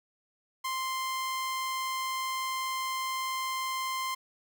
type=tone; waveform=sawtooth; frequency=1046.5 Hz; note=C6; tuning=in tune; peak=-27 dBFS; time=0.64-4.15 s; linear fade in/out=10 ms; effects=none